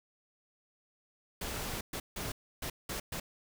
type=noise bursts at uneven times; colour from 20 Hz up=pink; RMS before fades=-38 dBFS; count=6; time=1.41-1.81 / 1.93-2 / 2.16-2.32 / 2.62-2.7 / 2.89-3 / 3.12-3.2 s; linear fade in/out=5 ms; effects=none